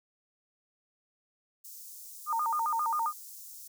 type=high-pass noise; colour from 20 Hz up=white; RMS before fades=-47 dBFS; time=1.64-3.68 s; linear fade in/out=10 ms; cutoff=5700 Hz; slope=24 dB/octave
type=tone with vibrato; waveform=sine; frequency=1055 Hz; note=C6; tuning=14 cents sharp; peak=-27 dBFS; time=2.26-3.13 s; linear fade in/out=50 ms; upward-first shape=square; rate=7.5 Hz; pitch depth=250 cents each way
effects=none